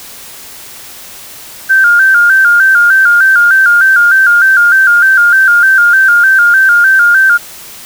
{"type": "tone with vibrato", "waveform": "sine", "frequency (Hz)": 1483, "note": "F#6", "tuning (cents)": 4, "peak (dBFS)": -3, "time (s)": [1.69, 7.38], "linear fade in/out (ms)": 20, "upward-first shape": "square", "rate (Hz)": 3.3, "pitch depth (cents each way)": 82, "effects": ["white hiss -30 dBFS RMS until 7.85 s"]}